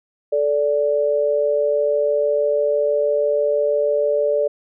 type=tone pair together; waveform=sine; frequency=436.8 / 583 Hz; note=A4 / D5; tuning=-13 / -13 cents; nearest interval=perfect fourth; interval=500 cents; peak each=-20 / -17 dBFS; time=0.32-4.48 s; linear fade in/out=10 ms; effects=none